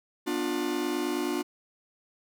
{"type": "chord", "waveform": "45% pulse", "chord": "B diminished", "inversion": "none", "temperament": "just", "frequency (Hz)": [246.9, 296.3, 355.6], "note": ["B3", "D4", "F4"], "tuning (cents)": [0, 15, 31], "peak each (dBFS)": [-35, -31, -31], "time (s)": [0.26, 1.43], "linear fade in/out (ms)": 20, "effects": []}